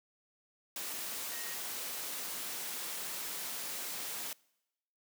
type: tone in noise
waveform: sine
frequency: 1873 Hz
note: A#6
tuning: 8 cents sharp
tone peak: -48 dBFS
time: 1.32-1.54 s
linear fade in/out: 2 ms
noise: white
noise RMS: -40 dBFS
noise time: 0.76-4.33 s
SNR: -11 dB
effects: noise-tail reverb RT60 0.9 s tail -25 dB re dry + high-pass 200 Hz 12 dB/octave